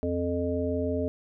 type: harmonic tone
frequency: 87.31 Hz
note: F2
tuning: in tune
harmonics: 1 / 3 / 5 / 7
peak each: -32 / -30 / -31 / -32 dBFS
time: 0.03-1.08 s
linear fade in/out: 0 ms
effects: none